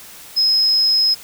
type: tone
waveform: sine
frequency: 5120 Hz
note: D#8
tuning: 49 cents sharp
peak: -12 dBFS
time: 0.36-1.15 s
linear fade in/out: 20 ms
effects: white hiss -39 dBFS RMS until 1.23 s